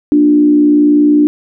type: tone with frequency modulation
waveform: sine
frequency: 295.8 Hz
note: D4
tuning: 13 cents sharp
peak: -5 dBFS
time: 0.12-1.27 s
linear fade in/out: 0 ms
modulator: 61.2 Hz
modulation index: 0.44
effects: none